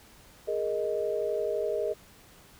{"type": "chord", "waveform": "sine", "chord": "Ab suspended second", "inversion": "none", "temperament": "just", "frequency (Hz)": [415.3, 467.2, 623], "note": ["Ab4", "Bb4", "Eb5"], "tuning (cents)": [0, 4, 2], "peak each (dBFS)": [-31, -32, -31], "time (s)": [0.47, 1.94], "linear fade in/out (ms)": 20, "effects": ["pink hiss -55 dBFS RMS until 2.59 s"]}